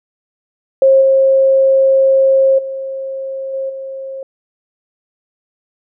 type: tone with level steps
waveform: sine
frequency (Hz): 536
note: C5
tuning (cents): +42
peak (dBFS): -5 / -7 / -20 / -17 / -23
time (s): 0.82-4.23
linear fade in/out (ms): 2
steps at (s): 1.01 / 2.58 / 3.53 / 3.69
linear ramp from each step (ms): 10
effects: none